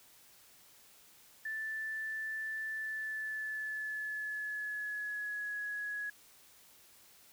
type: tone with pitch glide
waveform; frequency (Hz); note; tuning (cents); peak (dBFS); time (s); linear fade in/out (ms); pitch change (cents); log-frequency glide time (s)
sine; 1760 to 1676.6; A6 to G#6; 0 to +16; -36; 1.45-6.1; 5; -84; 2.7-5.55
effects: white hiss -61 dBFS RMS until 7.32 s